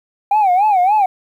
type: tone with vibrato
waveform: sine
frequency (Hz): 784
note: G5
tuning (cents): 0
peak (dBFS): -8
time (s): 0.31-1.06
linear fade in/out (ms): 5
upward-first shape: sine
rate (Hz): 3.5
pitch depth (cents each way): 170
effects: tanh soft clip ceiling -8 dBFS + 8-bit